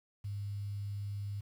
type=tone with quantisation; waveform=sine; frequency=101.3 Hz; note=G#2; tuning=43 cents flat; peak=-36 dBFS; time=0.24-1.41 s; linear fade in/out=10 ms; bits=10; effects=none